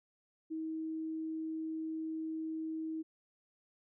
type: tone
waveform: sine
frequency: 318.7 Hz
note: D#4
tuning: 42 cents sharp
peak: -36 dBFS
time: 0.5-3.03 s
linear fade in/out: 20 ms
effects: none